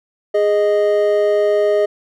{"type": "tone pair together", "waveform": "triangle", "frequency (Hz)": [413.5, 621], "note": ["G#4", "D#5"], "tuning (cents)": [-8, -3], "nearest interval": "perfect fifth", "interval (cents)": 705, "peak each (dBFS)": -13, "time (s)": [0.34, 1.86], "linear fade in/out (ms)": 10, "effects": []}